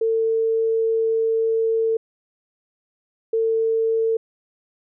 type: tone pair in turn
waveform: sine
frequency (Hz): 449.4 / 449.4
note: A4 / A4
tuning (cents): +37 / +37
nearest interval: unison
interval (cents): 0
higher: neither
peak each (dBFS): -17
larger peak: neither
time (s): 0.01-1.97 / 3.33-4.17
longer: first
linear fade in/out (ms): 5
effects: none